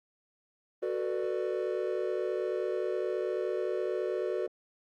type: chord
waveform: triangle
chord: B minor seventh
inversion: second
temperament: just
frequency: 370.4 / 444.5 / 493.9 / 592.7 Hz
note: F#4 / A4 / B4 / D5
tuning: +2 / +18 / 0 / +16 cents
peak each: -31 / -34 / -34 / -35 dBFS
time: 0.82-4.47 s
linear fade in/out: 10 ms
effects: Opus 32 kbps